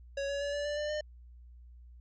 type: tone with pitch steps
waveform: square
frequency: 556 / 563.8 / 571.6 / 579.6 / 587.7 / 595.9 / 604.2 Hz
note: C#5 / C#5 / D5 / D5 / D5 / D5 / D5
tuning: +5 / +29 / -47 / -23 / +1 / +25 / +49 cents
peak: -33 dBFS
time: 0.17-1.01 s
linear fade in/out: 5 ms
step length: 120 ms
effects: added 60 Hz sine -50 dBFS peak until 2 s + resampled to 16000 Hz